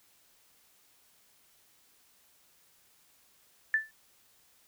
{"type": "tone with exponential decay", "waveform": "sine", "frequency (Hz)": 1760, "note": "A6", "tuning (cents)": 0, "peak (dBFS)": -20, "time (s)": [3.74, 3.91], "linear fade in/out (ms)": 1, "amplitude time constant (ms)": 36, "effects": ["white hiss -65 dBFS RMS until 4.67 s"]}